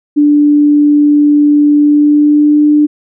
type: tone with pitch glide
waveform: sine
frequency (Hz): 293.7 to 297.8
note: D4 to D4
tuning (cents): 0 to +24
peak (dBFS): -4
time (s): 0.16-2.87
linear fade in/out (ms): 20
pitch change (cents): +24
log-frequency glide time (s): 1.76-2.66
effects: none